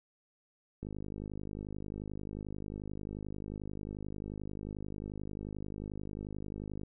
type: click train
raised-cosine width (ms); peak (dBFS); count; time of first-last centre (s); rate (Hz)
3; -28; 309; 0.83-6.834; 51.3
effects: none